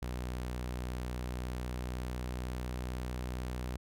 sawtooth tone with pitch glide, 61.74 to 62.17 Hz, B1 to B1, 0 to +12 cents, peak -32 dBFS, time 0.02-3.77 s, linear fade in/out 5 ms, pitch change +12 cents, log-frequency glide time 0.8-2.8 s, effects none

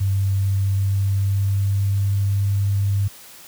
sine tone with pitch glide, 97.6 to 99.65 Hz, G2 to G2, -7 to +29 cents, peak -16 dBFS, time 0-3.08 s, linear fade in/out 10 ms, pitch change +36 cents, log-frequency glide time 0.26-2.43 s, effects white hiss -43 dBFS RMS until 3.47 s + high-pass 60 Hz 12 dB/octave

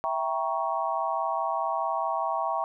sine chord, E diminished seventh, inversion none, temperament equal with one note detuned, 659.3 / 784 / 942.6 / 1108.7 Hz, E5 / G5 / Bb5 / Db6, 0 / 0 / +19 / 0 cents, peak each -31 dBFS, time 0.04-2.64 s, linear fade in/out 0 ms, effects none

